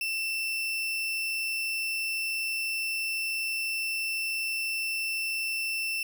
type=tone; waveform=35% pulse; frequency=2677 Hz; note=E7; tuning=26 cents sharp; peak=-27 dBFS; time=0.01-6.03 s; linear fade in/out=2 ms; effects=none